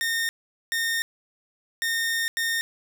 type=tone bursts at uneven times; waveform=sawtooth; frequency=1832 Hz; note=A#6; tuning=31 cents flat; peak=-20 dBFS; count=4; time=0.01-0.29 / 0.72-1.02 / 1.82-2.28 / 2.37-2.61 s; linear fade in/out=0 ms; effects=none